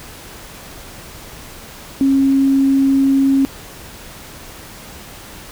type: tone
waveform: sine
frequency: 271.7 Hz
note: C#4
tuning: 35 cents flat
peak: -10 dBFS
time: 2.01-3.45 s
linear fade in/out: 0 ms
effects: pink hiss -36 dBFS RMS until 5.51 s